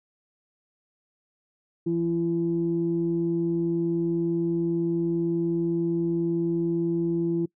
sine tone pair together, 168.3 / 337.6 Hz, E3 / E4, +36 / +41 cents, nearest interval octave, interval 1205 cents, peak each -27 / -23 dBFS, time 1.86-7.46 s, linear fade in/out 10 ms, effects noise-tail reverb RT60 0.1 s tail -23 dB re dry + tanh soft clip ceiling -15 dBFS

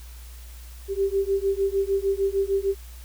sine beating tone pair, 389.1 / 395.7 Hz, G4 / G4, -13 / +16 cents, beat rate 6.6 Hz, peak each -24 dBFS, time 0.88-2.75 s, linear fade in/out 50 ms, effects added 60 Hz sine -39 dBFS peak until 3.04 s + white hiss -50 dBFS RMS until 3.04 s

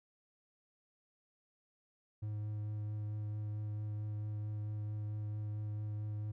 triangle tone with vibrato, 105.7 Hz, G#2, 31 cents sharp, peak -35 dBFS, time 2.22-6.32 s, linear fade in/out 10 ms, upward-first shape triangle, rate 4.5 Hz, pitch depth 13 cents each way, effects none

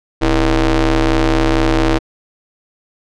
sawtooth ring-modulated tone, 146.83 Hz, D3, in tune, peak -4 dBFS, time 0.21-1.99 s, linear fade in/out 20 ms, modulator 179 Hz, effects low-pass 5000 Hz 12 dB/octave

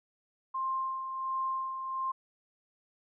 sine tone with tremolo, 1055 Hz, C6, 14 cents sharp, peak -29 dBFS, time 0.54-2.12 s, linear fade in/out 10 ms, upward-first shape sine, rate 1.4 Hz, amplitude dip 50%, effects none

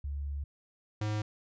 sine / square tone pair in turn, 71 / 106.37 Hz, C#2 / G#2, +42 / +42 cents, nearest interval perfect fifth, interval 700 cents, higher second, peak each -33 / -31 dBFS, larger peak second, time 0.04-0.44 / 1.01-1.22 s, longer first, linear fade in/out 5 ms, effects resampled to 16000 Hz

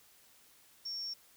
sine tone, 5490 Hz, F8, 31 cents flat, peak -37 dBFS, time 0.85-1.14 s, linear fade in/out 10 ms, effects white hiss -63 dBFS RMS until 1.36 s

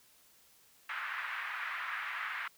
white band-pass noise, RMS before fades -39 dBFS, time 0.89-2.48 s, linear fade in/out 5 ms, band 1200 to 2000 Hz, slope 24 dB/octave, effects white hiss -64 dBFS RMS until 2.57 s

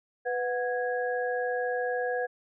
sine tone cluster, 496.1 / 730 / 1654 Hz, B4 / F#5 / G#6, +8 / -24 / -8 cents, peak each -29 / -33 / -34 dBFS, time 0.25-2.27 s, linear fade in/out 20 ms, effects none

